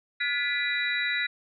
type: tone cluster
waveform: sine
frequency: 1433 / 1713 / 1987 / 2402 / 3899 Hz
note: F6 / A6 / B6 / D7 / B7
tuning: +44 / -47 / +10 / +38 / -23 cents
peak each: -34 / -33 / -28 / -35 / -32 dBFS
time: 0.2-1.27 s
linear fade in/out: 10 ms
effects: none